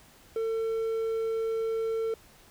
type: tone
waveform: triangle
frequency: 450 Hz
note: A4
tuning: 39 cents sharp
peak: -25 dBFS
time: 0.36-2.14 s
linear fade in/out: 2 ms
effects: pink hiss -56 dBFS RMS until 2.5 s